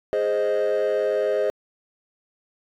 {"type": "chord", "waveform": "triangle", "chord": "Ab major", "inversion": "none", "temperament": "equal", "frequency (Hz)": [415.3, 523.3, 622.3], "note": ["Ab4", "C5", "Eb5"], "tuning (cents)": [0, 0, 0], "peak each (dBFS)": -21, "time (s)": [0.13, 1.5], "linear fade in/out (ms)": 0, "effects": ["tanh soft clip ceiling -14 dBFS"]}